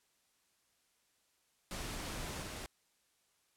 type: noise with level steps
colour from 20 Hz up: pink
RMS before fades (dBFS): -42 / -44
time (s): 1.71-2.66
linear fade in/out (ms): 0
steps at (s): 2.42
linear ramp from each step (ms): 2
effects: white hiss -75 dBFS RMS until 3.56 s + low-pass 11000 Hz 12 dB/octave